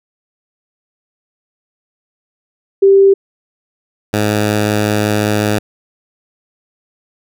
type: tone pair in turn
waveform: sine / 10% pulse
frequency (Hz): 392 / 105.4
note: G4 / G#2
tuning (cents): 0 / +26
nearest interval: octave + major seventh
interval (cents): 2274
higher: first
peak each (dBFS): -4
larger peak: neither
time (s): 2.82-3.14 / 4.13-5.59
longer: second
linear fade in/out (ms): 10
effects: none